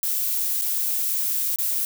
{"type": "noise with dropouts", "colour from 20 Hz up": "violet", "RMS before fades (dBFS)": -24, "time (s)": [0.03, 1.85], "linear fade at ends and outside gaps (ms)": 1, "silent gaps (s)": [[0.613, 0.619], [1.56, 1.586]], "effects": []}